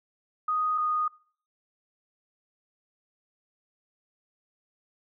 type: tone pair in turn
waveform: sine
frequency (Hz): 1244.5 / 1235.2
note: D#6 / D#6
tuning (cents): 0 / -13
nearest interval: unison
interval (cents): 13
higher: first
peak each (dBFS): -24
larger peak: neither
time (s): 0.48-0.78 / 0.78-1.08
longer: neither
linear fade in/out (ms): 5
effects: noise-tail reverb RT60 0.5 s tail -24 dB re dry